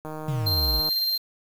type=click train; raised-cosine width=1 ms; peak=-22 dBFS; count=131; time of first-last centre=0.05-0.889 s; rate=155 Hz
type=exponential sweep; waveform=sine; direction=down; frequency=149.7 to 52.4 Hz; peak=-24 dBFS; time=0.28-0.8 s; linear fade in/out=5 ms
type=tone with tremolo; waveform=square; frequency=4168 Hz; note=C8; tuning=7 cents flat; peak=-22 dBFS; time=0.46-1.18 s; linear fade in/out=10 ms; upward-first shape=square; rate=18 Hz; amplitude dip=25%
effects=7-bit